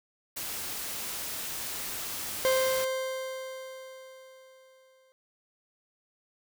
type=noise; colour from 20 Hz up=white; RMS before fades=-36 dBFS; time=0.36-2.85 s; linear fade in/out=10 ms
type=tone with exponential decay; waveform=40% pulse; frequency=523.3 Hz; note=C5; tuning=in tune; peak=-21 dBFS; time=2.45-5.12 s; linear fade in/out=0 ms; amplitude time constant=580 ms
effects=none